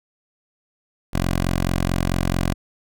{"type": "tone", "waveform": "10% pulse", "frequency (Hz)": 44.55, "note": "F1", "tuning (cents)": 35, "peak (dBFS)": -11, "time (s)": [1.13, 2.54], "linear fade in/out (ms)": 10, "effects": []}